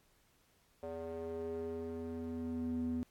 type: tone with band-pass filter sweep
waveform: square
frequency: 82.41 Hz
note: E2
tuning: in tune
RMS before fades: -40 dBFS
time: 0.83-3.03 s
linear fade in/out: 0 ms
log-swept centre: 540 to 230 Hz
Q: 3.9
effects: pink hiss -71 dBFS RMS until 3.1 s + AAC 64 kbps